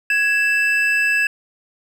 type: tone pair together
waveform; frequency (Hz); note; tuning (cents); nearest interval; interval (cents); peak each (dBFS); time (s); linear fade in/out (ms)
triangle; 1666 / 2645; G#6 / E7; +5 / +5; minor sixth; 800; -16; 0.1-1.27; 2
effects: none